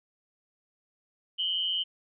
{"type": "tone pair together", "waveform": "sine", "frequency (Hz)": [2943, 3123], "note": ["F#7", "G7"], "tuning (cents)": [-10, -7], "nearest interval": "minor second", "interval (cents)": 103, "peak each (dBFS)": [-30, -29], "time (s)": [1.38, 1.84], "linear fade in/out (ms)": 20, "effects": []}